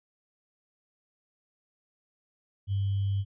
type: tone with sample-and-hold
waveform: sine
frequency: 98.9 Hz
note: G2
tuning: 16 cents sharp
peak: -25 dBFS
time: 2.67-3.25 s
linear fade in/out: 50 ms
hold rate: 3150 Hz
effects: resampled to 8000 Hz